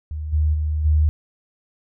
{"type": "tone with level steps", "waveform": "sine", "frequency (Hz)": 76.5, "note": "D#2", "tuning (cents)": -29, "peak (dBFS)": [-25, -15, -19, -13], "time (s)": [0.11, 1.09], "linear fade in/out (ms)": 0, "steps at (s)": [0.32, 0.53, 0.84], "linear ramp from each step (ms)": 20, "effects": []}